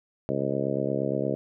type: harmonic tone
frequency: 68.6 Hz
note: C#2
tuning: 17 cents flat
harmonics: 2 / 3 / 4 / 5 / 6 / 7 / 8 / 9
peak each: -33 / -33 / -33 / -33 / -33 / -33 / -33 / -33 dBFS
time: 0.29-1.35 s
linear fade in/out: 0 ms
effects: none